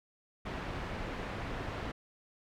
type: low-pass noise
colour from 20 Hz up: pink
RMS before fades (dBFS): -39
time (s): 0.45-1.92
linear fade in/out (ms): 10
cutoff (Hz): 2300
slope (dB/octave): 12
effects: none